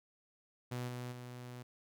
sawtooth tone with level steps, 123.47 Hz, B2, in tune, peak -34 / -37 / -42 dBFS, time 0.71-1.63 s, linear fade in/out 10 ms, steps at 0.87 / 1.11 s, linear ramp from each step 20 ms, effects none

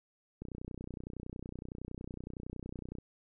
click train, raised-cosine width 3 ms, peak -29 dBFS, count 80, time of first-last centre 0.42-2.985 s, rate 30.8 Hz, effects none

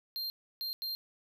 square tone bursts at uneven times, 4186 Hz, C8, in tune, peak -35 dBFS, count 3, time 0.16-0.3 / 0.61-0.73 / 0.82-0.95 s, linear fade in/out 0 ms, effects none

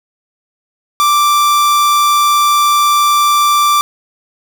45% pulse tone, 1174.7 Hz, D6, in tune, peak -8 dBFS, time 1-3.81 s, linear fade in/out 0 ms, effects none

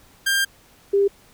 sawtooth / sine tone pair in turn, 1595 / 398.8 Hz, G6 / G4, +30 / +30 cents, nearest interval 2 octaves, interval 2400 cents, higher first, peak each -14 dBFS, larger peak neither, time 0.26-0.45 / 0.93-1.08 s, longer first, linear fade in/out 10 ms, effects pink hiss -53 dBFS RMS until 1.33 s

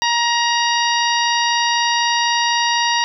harmonic tone, 944 Hz, A#5, 22 cents sharp, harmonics 1 / 2 / 3 / 4 / 5 / 6, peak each -18 / -21 / -23 / -24 / -25 / -26 dBFS, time 0.02-3.04 s, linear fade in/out 0 ms, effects none

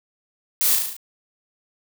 blue noise with echo, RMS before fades -20 dBFS, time 0.61-0.75 s, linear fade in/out 0 ms, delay 36 ms, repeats 6, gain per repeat -3 dB, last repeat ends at 0.966 s, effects none

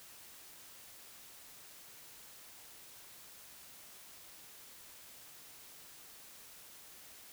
silence, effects white hiss -55 dBFS RMS until 7.32 s

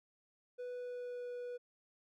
triangle tone with pitch glide, 493.9 to 489.1 Hz, B4 to B4, 0 to -17 cents, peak -39 dBFS, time 0.58-1.58 s, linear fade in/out 20 ms, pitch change -17 cents, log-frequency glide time 0.72-1.3 s, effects none

